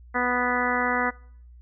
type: harmonic tone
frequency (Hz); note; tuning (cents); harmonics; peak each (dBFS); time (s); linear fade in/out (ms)
246.9; B3; 0; 1 / 2 / 3 / 4 / 5 / 6 / 7 / 8; -30 / -30 / -30 / -30 / -30 / -30 / -30 / -30; 0.14-1.11; 20
effects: noise-tail reverb RT60 0.6 s tail -23 dB re dry + added 60 Hz sine -45 dBFS peak until 1.61 s